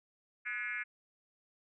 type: tone with frequency modulation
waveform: sine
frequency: 1924 Hz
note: B6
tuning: 46 cents flat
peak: -35 dBFS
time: 0.45-0.84 s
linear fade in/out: 20 ms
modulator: 224 Hz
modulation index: 2
effects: none